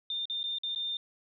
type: tone with dropouts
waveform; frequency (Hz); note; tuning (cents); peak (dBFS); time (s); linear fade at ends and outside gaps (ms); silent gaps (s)
sine; 3611; A7; +44; -31; 0.1-0.97; 2; 0.255-0.298 / 0.431-0.439 / 0.585-0.634 / 0.749-0.759
effects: none